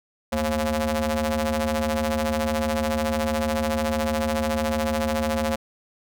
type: ring-modulated tone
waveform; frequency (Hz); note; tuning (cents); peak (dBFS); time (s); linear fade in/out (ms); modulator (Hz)
sawtooth; 155.56; D#3; 0; -15; 0.32-5.56; 10; 382
effects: none